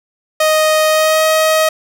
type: tone with pitch glide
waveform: sawtooth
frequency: 623 to 631 Hz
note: D#5 to D#5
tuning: +2 to +24 cents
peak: -6 dBFS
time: 0.4-1.69 s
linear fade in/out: 5 ms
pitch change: +22 cents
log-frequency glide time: 0.88-1.23 s
effects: none